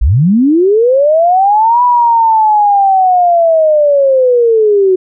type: linear two-way sweep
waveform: sine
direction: up then down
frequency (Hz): 44.06 to 987 to 366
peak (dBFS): -5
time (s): 0.01-4.96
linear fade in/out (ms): 10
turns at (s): 1.83
effects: none